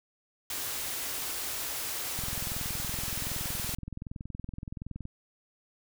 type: band-stop noise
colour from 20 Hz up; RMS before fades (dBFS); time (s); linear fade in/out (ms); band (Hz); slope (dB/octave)
white; -35; 0.5-3.75; 2; 160 to 230; 96
type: click train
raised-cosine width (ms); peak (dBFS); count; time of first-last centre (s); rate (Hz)
5; -26; 62; 2.19-5.054; 21.3
effects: none